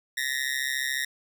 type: tone with amplitude modulation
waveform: sawtooth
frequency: 1863 Hz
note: A#6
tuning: 2 cents flat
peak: -19 dBFS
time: 0.17-1.05 s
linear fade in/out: 5 ms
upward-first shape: sine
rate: 134 Hz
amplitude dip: 100%
effects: none